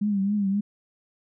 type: tone with vibrato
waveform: sine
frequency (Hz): 201.3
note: G3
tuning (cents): +46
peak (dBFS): -21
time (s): 0.01-0.61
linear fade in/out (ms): 10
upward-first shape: triangle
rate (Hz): 3.7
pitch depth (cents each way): 88
effects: none